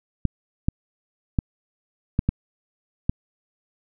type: clicks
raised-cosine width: 5 ms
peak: -7 dBFS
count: 6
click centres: 0.253 / 0.685 / 1.388 / 2.191 / 2.29 / 3.095 s
effects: none